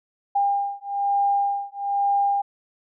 sine beating tone pair, 802 / 803.1 Hz, G5 / G5, +39 / +42 cents, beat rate 1.1 Hz, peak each -23 dBFS, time 0.35-2.42 s, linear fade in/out 10 ms, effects none

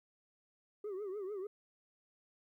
sine tone with vibrato, 397.2 Hz, G4, 23 cents sharp, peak -36 dBFS, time 0.84-1.47 s, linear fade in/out 5 ms, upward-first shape triangle, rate 6.7 Hz, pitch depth 160 cents each way, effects tanh soft clip ceiling -38 dBFS + 13-bit

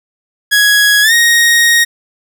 sawtooth tone with pitch glide, 1667 to 1871.1 Hz, G#6 to A#6, +6 to +6 cents, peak -3 dBFS, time 0.51-1.85 s, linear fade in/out 20 ms, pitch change +200 cents, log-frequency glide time 1.02-1.13 s, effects none

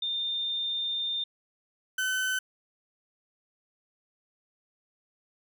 sine / 35% pulse tone pair in turn, 3614 / 1519.5 Hz, A7 / F#6, +46 / +46 cents, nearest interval octave + minor third, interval 1500 cents, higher first, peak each -28 / -25 dBFS, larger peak second, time 0.02-1.24 / 1.98-2.39 s, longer first, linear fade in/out 5 ms, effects none

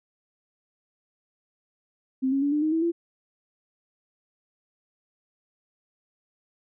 sine tone with pitch steps, 262.2 / 273.7 / 285.6 / 298.1 / 311.1 / 324.7 / 338.9 Hz, C4 / C#4 / D4 / D4 / D#4 / E4 / E4, +4 / -22 / -48 / +26 / 0 / -26 / +48 cents, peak -21 dBFS, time 2.22-2.92 s, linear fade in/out 20 ms, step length 100 ms, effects none

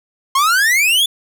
45% pulse exponential sweep, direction up, 1049 to 3520 Hz, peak -11 dBFS, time 0.35-1.06 s, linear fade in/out 5 ms, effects none

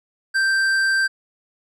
triangle tone with tanh clipping, 1568 Hz, G6, in tune, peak -18 dBFS, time 0.34-1.08 s, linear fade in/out 20 ms, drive 15 dB, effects none

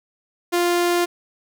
sawtooth tone, 349.3 Hz, F4, in tune, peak -13 dBFS, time 0.52-1.06 s, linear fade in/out 20 ms, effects none

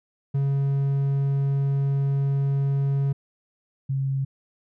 triangle / sine tone pair in turn, 138.59 / 135.42 Hz, C#3 / C#3, 0 / -40 cents, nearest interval unison, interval 40 cents, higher first, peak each -18 / -22 dBFS, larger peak first, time 0.34-3.13 / 3.89-4.25 s, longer first, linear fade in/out 10 ms, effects none

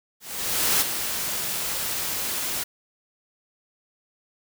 white noise with ADSR envelope, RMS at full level -20 dBFS, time 0.2-2.64 s, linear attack 610 ms, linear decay 20 ms, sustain -8 dB, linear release 13 ms, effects none

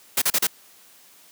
white noise bursts, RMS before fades -20 dBFS, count 4, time 0.17-0.47 s, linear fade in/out 5 ms, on 48 ms, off 36 ms, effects white hiss -52 dBFS RMS until 1.31 s + high-pass 150 Hz 12 dB/octave

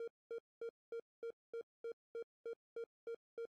triangle tone bursts, 462.7 Hz, A#4, 13 cents flat, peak -40 dBFS, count 12, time 0-3.454 s, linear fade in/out 2 ms, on 77 ms, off 230 ms, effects AAC 48 kbps

